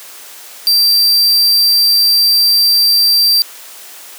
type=tone; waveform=45% pulse; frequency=4699 Hz; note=D8; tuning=in tune; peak=-7 dBFS; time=0.67-3.42 s; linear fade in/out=0 ms; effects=white hiss -34 dBFS RMS until 4.18 s + high-pass 400 Hz 12 dB/octave